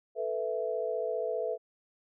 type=chord; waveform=sine; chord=A suspended second; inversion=none; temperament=just; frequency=440 / 495 / 660 Hz; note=A4 / B4 / E5; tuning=0 / +4 / +2 cents; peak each=-34 dBFS; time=0.15-1.58 s; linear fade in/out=50 ms; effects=none